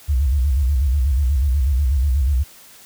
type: tone with vibrato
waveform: sine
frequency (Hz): 67.5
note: C#2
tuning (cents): -45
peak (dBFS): -14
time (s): 0.08-2.44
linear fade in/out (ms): 20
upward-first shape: square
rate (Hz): 8.2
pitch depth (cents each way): 140
effects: white hiss -45 dBFS RMS until 2.85 s